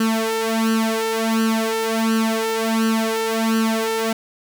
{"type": "tone with flanger", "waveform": "sawtooth", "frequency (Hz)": 223.5, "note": "A3", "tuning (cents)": 27, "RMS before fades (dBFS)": -20, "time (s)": [0, 4.13], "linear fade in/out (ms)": 5, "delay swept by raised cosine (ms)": [0.67, 2.27], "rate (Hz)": 1.4, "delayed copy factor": 0.8, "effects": ["9-bit"]}